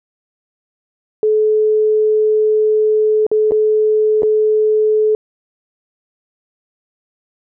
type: tone with dropouts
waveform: sine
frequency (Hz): 430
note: A4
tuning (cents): -40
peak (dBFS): -10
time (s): 1.23-5.15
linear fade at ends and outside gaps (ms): 1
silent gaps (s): 3.266-3.315 / 3.51-3.519 / 4.222-4.232
effects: none